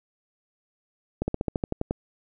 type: slowing click train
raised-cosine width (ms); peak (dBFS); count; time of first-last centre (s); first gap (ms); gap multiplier
2; -12; 10; 1.22-1.909; 60; 1.06
effects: none